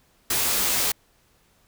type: noise with comb filter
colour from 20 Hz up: white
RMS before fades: -23 dBFS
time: 0.3-0.92 s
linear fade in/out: 5 ms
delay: 13 ms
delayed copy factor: -0.55
effects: pink hiss -62 dBFS RMS until 1.67 s